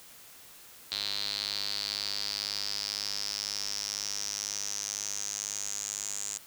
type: tone with band-pass filter sweep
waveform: square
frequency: 51 Hz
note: G#1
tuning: 31 cents flat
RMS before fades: -35 dBFS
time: 0.91-6.38 s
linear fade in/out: 10 ms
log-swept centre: 4100 to 7100 Hz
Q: 7.2
effects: white hiss -52 dBFS RMS until 6.46 s